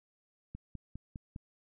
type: click train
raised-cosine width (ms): 5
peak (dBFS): -30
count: 5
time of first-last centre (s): 0.55-1.361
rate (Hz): 4.93
effects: none